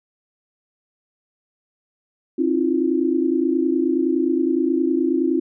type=tone cluster; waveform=sine; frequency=267.4 / 319.5 / 349.1 Hz; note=C4 / D#4 / F4; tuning=+38 / +46 / -1 cents; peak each=-21 dBFS; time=2.38-5.4 s; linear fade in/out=10 ms; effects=none